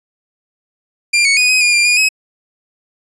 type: tone with pitch steps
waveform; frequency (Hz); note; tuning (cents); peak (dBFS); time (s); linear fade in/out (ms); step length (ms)
sawtooth; 2388 / 2222 / 2478 / 2521 / 2428 / 2388 / 2438 / 2553; D7 / C#7 / D#7 / D#7 / D#7 / D7 / D#7 / D#7; +28 / +4 / -8 / +22 / -43 / +28 / -36 / +44; -6; 1.13-2.09; 10; 120
effects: resampled to 22050 Hz